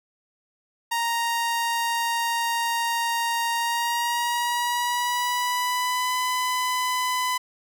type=tone with pitch glide; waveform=sawtooth; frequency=932.3 to 1005 Hz; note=A#5 to B5; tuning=0 to +30 cents; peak=-19 dBFS; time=0.91-7.38 s; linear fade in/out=10 ms; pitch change=+130 cents; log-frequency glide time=3.56-6.15 s; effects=none